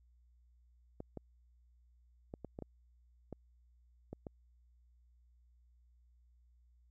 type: clicks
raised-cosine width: 2 ms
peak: -30 dBFS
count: 9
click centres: 1.004 / 1.173 / 2.339 / 2.447 / 2.589 / 2.623 / 3.327 / 4.13 / 4.268 s
effects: added 60 Hz sine -64 dBFS peak until 6.9 s